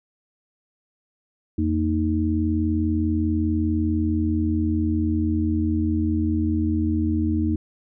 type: tone cluster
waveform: sine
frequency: 84.8 / 229.8 / 309.9 Hz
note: E2 / A#3 / D#4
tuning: +50 / -25 / -7 cents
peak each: -23 / -25 / -23 dBFS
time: 1.58-7.56 s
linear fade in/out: 5 ms
effects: none